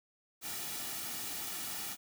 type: noise with comb filter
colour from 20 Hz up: white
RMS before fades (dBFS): -40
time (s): 0.41-1.97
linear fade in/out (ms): 50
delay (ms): 1.9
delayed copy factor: -0.55
effects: none